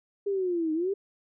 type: linear two-way sweep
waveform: sine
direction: down then up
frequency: 408.1 to 307.3 to 408.1 Hz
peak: -25 dBFS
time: 0.26-0.94 s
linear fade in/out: 10 ms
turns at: 0.73 s
effects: none